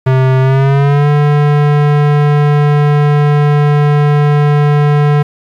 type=tone with pitch glide; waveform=square; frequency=130.81 to 146.83 Hz; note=C3 to D3; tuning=0 to 0 cents; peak=-7 dBFS; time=0.06-5.23 s; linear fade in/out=10 ms; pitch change=+200 cents; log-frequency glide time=0.4-1.08 s; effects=low-pass 2000 Hz 12 dB/octave + 7-bit